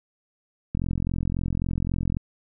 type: click train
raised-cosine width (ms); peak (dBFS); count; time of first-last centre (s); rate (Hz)
5; -14; 63; 0.75-2.169; 43.7
effects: none